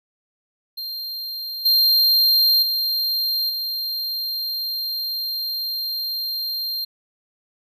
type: tone with level steps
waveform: square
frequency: 4186 Hz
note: C8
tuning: in tune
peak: -28 / -14 / -20 / -24 dBFS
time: 0.77-6.85 s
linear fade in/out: 10 ms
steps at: 1.65 / 2.62 / 3.49 s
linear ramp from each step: 10 ms
effects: none